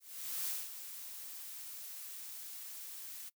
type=noise with ADSR envelope; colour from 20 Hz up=blue; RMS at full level=-37 dBFS; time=0-3.3 s; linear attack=480 ms; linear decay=200 ms; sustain=-10 dB; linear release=20 ms; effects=noise-tail reverb RT60 0.1 s tail -22 dB re dry